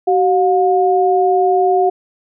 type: tone pair together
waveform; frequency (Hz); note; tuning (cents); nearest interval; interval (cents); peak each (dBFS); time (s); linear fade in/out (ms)
sine; 379 / 716; F#4 / F5; +42 / +43; major seventh; 1101; -13; 0.07-1.9; 10
effects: none